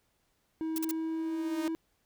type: tone with pitch glide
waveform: triangle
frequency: 320 to 325 Hz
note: D#4 to E4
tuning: +49 to -24 cents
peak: -29 dBFS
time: 0.61-1.75 s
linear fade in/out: 0 ms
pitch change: +27 cents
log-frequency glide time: 0.73-1.37 s
type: noise bursts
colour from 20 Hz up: blue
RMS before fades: -35 dBFS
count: 3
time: 0.76-0.912 s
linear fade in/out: 2 ms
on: 22 ms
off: 43 ms
type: tone with exponential growth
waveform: sawtooth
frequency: 309.3 Hz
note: D#4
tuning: 10 cents flat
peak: -29 dBFS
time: 0.8-1.68 s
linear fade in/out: 2 ms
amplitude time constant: 190 ms
effects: pink hiss -74 dBFS RMS until 2.05 s